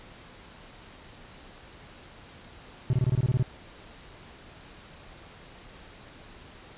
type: tone bursts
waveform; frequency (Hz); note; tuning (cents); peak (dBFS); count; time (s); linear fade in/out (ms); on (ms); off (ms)
triangle; 126; B2; +35; -18; 10; 2.9-3.427; 2; 32; 23
effects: pink hiss -49 dBFS RMS until 6.77 s + resampled to 8000 Hz